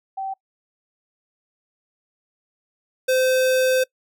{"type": "tone pair in turn", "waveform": ["sine", "square"], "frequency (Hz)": [773, 515.9], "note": ["G5", "C5"], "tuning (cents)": [-24, -24], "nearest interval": "perfect fifth", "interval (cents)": 700, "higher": "first", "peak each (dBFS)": [-25, -17], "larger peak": "second", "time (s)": [[0.17, 0.34], [3.08, 3.84]], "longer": "second", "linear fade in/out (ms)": 10, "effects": ["noise-tail reverb RT60 0.1 s tail -24 dB re dry"]}